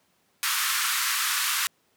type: band-pass noise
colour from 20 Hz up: pink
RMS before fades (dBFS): -26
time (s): 0.43-1.67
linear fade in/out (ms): 0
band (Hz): 1100 to 16000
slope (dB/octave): 48
effects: pink hiss -67 dBFS RMS until 1.96 s + high-pass 150 Hz 12 dB/octave